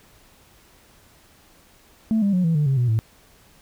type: tone with pitch steps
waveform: sine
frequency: 220.9 / 200.2 / 181.51 / 164.53 / 149.15 / 135.2 / 122.55 / 111.09 Hz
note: A3 / G3 / F#3 / E3 / D3 / C#3 / B2 / A2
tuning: +7 / +37 / -33 / -3 / +27 / -43 / -13 / +17 cents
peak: -15 dBFS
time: 2.11-2.99 s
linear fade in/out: 0 ms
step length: 110 ms
effects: tanh soft clip ceiling -14 dBFS + pink hiss -54 dBFS RMS until 3.61 s